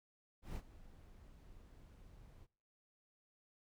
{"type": "noise with ADSR envelope", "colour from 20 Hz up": "brown", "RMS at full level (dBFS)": -41, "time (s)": [0.42, 2.47], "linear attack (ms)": 140, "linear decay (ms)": 54, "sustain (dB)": -18, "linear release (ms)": 34, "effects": ["noise-tail reverb RT60 0.5 s tail -24 dB re dry"]}